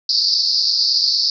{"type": "band-pass noise", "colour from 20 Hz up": "pink", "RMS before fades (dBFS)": -17, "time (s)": [0.09, 1.3], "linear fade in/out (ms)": 2, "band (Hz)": [4400, 5100], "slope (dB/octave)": 96, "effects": []}